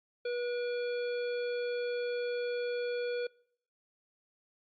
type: harmonic tone with a mistuned harmonic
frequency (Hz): 485.3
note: B4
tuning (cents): -30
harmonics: 1 / 3 / 5 / 7 / 9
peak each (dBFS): -32 / -44 / -47 / -51 / -51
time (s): 0.25-3.27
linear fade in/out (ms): 5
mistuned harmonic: 5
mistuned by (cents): -28
effects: noise-tail reverb RT60 0.6 s tail -24 dB re dry + Opus 48 kbps